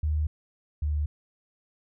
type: tone pair in turn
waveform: sine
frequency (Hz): 76.3 / 74.56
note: D#2 / D2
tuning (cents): -33 / +27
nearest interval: unison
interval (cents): 40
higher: first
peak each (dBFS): -23 / -24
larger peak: first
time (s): 0.03-0.27 / 0.82-1.06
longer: neither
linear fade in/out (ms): 5
effects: none